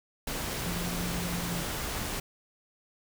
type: tone in noise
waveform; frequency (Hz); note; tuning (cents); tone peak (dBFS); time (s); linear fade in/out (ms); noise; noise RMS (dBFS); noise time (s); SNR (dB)
sine; 174.61; F3; 0; -34; 0.66-1.63; 5; pink; -34; 0.27-2.2; -3
effects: none